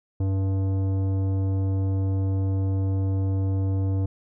triangle tone with tanh clipping, 96.3 Hz, G2, 30 cents flat, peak -23 dBFS, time 0.2-4.06 s, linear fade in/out 5 ms, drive 17 dB, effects none

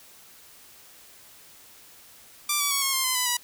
5% pulse tone with pitch steps, 1177 / 1145.5 / 1114.8 / 1084.9 / 1055.9 / 1027.6 / 1000.1 / 973.3 Hz, D6 / D6 / C#6 / C#6 / C6 / C6 / B5 / B5, +3 / -44 / +9 / -38 / +15 / -32 / +21 / -26 cents, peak -11 dBFS, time 2.49-3.37 s, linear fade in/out 5 ms, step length 110 ms, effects white hiss -51 dBFS RMS until 3.43 s

